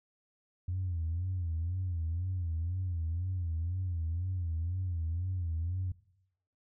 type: tone with vibrato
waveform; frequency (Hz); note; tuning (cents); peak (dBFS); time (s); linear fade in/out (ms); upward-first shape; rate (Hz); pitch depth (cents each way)
sine; 86.9; F2; -8; -30; 0.68-5.92; 5; sine; 2; 130
effects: noise-tail reverb RT60 0.8 s tail -19 dB re dry + tanh soft clip ceiling -27 dBFS